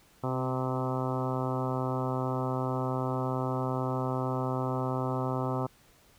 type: harmonic tone with a mistuned harmonic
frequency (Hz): 129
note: C3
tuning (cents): -24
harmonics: 1 / 2 / 3 / 4 / 5 / 6 / 7 / 8 / 9 / 10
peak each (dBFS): -32 / -35 / -37 / -38 / -39 / -40 / -40 / -41 / -42 / -42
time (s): 0.23-5.67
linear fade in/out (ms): 10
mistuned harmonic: 2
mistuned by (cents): +17
effects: pink hiss -61 dBFS RMS until 6.18 s